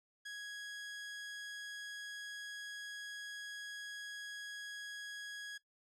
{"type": "tone", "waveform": "sawtooth", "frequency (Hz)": 1661.2, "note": "G#6", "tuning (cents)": 0, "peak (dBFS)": -40, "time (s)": [0.25, 5.58], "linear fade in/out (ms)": 10, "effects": ["noise-tail reverb RT60 0.1 s tail -17 dB re dry", "low-pass 8000 Hz 12 dB/octave"]}